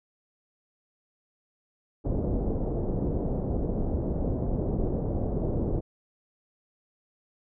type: low-pass noise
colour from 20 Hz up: pink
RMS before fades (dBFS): -28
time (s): 2.04-5.81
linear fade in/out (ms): 20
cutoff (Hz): 570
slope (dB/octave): 24
effects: none